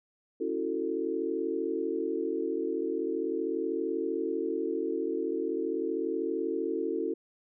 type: chord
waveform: sine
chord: F# minor seventh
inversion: second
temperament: equal with one note detuned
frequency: 277.2 / 329.6 / 370 / 445.6 Hz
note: C#4 / E4 / F#4 / A4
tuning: 0 / 0 / 0 / +22 cents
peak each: -37 / -33 / -34 / -33 dBFS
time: 0.4-7.14 s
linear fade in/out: 10 ms
effects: none